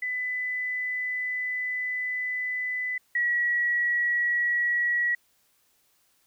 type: tone pair in turn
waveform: sine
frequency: 2000 / 1922.1 Hz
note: B6 / B6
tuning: +21 / -47 cents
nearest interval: minor second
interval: 68 cents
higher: first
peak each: -27 / -22 dBFS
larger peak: second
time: 0.02-2.98 / 3.15-5.15 s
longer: first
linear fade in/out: 5 ms
effects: white hiss -67 dBFS RMS until 6.26 s